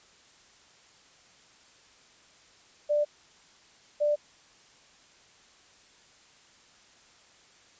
sine tone pair in turn, 591 / 591 Hz, D5 / D5, +11 / +11 cents, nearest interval unison, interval 0 cents, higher neither, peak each -22 dBFS, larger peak neither, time 2.89-3.05 / 4-4.16 s, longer neither, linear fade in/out 20 ms, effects white hiss -58 dBFS RMS until 7.79 s + resampled to 16000 Hz

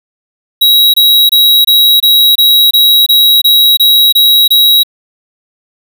square tone bursts, 3852 Hz, B7, 44 cents flat, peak -4 dBFS, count 12, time 0.61-4.834 s, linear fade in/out 10 ms, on 330 ms, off 24 ms, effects none

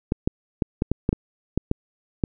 clicks, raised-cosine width 3 ms, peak -7 dBFS, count 10, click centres 0.121 / 0.275 / 0.622 / 0.821 / 0.916 / 1.091 / 1.129 / 1.576 / 1.714 / 2.238 s, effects none

